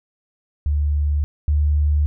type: tone pair in turn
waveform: sine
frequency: 73.42 / 74.1 Hz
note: D2 / D2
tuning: 0 / +16 cents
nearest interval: unison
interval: 16 cents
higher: second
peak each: -16 / -14 dBFS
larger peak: second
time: 0.66-1.24 / 1.48-2.06 s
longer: neither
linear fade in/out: 0 ms
effects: none